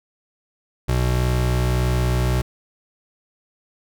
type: tone pair together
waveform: square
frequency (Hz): 61.74 / 123.38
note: B1 / B2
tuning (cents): 0 / -1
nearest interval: octave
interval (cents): 1199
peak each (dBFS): -21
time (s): 0.88-2.42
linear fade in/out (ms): 10
effects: none